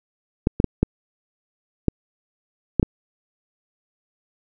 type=clicks; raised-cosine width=3 ms; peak=-3 dBFS; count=7; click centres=0.471 / 0.601 / 0.643 / 0.83 / 1.883 / 2.797 / 2.829 s; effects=none